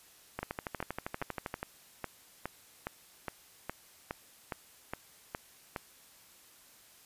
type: two click trains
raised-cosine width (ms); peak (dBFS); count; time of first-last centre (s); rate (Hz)
0.5; -20 / -20; 15 / 14; 0.43-1.541 / 0.39-5.762; 12.6 / 2.42
effects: white hiss -59 dBFS RMS until 7.05 s + resampled to 32000 Hz